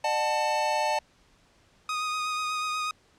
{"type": "chord", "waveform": "square", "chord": "D major", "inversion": "none", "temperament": "equal with one note detuned", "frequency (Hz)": [602.8, 740, 880], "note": ["D5", "F#5", "A5"], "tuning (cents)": [45, 0, 0], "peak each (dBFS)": [-30, -33, -27], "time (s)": [0.04, 0.99], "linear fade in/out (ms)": 5}
{"type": "tone with vibrato", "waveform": "sawtooth", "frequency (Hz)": 1244.5, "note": "D#6", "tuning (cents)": 0, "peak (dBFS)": -24, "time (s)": [1.89, 2.91], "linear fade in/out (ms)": 2, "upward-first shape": "sine", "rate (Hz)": 8.2, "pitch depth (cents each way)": 17}
{"effects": ["pink hiss -62 dBFS RMS until 3.18 s", "low-pass 7000 Hz 12 dB/octave"]}